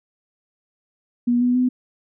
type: tone with pitch steps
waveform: sine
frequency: 241.4 / 246.5 / 251.7 Hz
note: B3 / B3 / B3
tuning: -39 / -3 / +33 cents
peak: -15 dBFS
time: 1.27-1.69 s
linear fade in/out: 10 ms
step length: 140 ms
effects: none